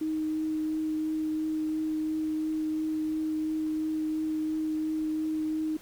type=tone with vibrato; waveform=sine; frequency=312.2 Hz; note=D#4; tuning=6 cents sharp; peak=-27 dBFS; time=0.01-5.77 s; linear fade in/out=5 ms; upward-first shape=triangle; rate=2.9 Hz; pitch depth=10 cents each way; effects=pink hiss -53 dBFS RMS until 5.81 s